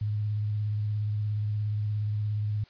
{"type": "tone with vibrato", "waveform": "sine", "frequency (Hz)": 105.2, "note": "G#2", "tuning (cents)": 23, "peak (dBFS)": -26, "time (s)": [0.01, 2.64], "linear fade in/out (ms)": 5, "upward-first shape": "sine", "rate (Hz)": 17, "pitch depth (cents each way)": 26, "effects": ["white hiss -58 dBFS RMS until 2.69 s", "resampled to 11025 Hz"]}